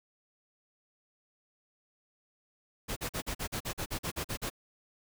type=noise bursts; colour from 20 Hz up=pink; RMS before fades=-35 dBFS; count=13; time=2.88-4.501 s; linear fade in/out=20 ms; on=85 ms; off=43 ms; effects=none